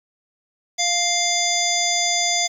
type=harmonic tone; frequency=698.5 Hz; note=F5; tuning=in tune; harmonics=1 / 3 / 5 / 7 / 9 / 10; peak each=-25 / -25 / -25 / -25 / -25 / -25 dBFS; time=0.78-2.48 s; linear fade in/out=20 ms; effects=8-bit